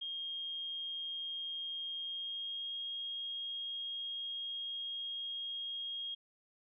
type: tone with pitch glide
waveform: sine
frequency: 3234 to 3258 Hz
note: G#7 to G#7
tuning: -47 to -34 cents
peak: -38 dBFS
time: 0.01-6.15 s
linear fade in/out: 10 ms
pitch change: +13 cents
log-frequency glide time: 1.98-2.76 s
effects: none